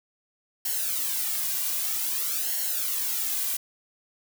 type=noise with flanger; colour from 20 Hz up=blue; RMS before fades=-28 dBFS; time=0.65-3.57 s; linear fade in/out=5 ms; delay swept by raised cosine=0.81 to 2.31 ms; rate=0.52 Hz; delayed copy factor=-0.75; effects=none